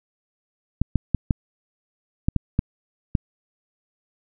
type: clicks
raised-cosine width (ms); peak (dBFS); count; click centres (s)
5; -6; 8; 0.816 / 0.957 / 1.147 / 1.308 / 2.285 / 2.363 / 2.591 / 3.152
effects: none